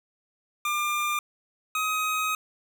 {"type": "tone pair in turn", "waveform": "25% pulse", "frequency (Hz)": [1197, 1260.5], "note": ["D6", "D#6"], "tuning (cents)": [33, 22], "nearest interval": "minor second", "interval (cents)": 89, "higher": "second", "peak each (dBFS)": -21, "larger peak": "neither", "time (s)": [[0.65, 1.19], [1.75, 2.35]], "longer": "second", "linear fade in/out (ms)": 2, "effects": []}